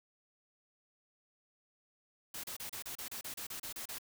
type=noise bursts; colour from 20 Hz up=white; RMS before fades=-43 dBFS; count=13; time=2.34-3.985 s; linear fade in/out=5 ms; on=97 ms; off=32 ms; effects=none